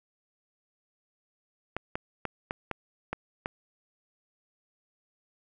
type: clicks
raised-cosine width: 0.5 ms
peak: -16 dBFS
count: 7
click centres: 1.766 / 1.955 / 2.253 / 2.509 / 2.713 / 3.13 / 3.459 s
effects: none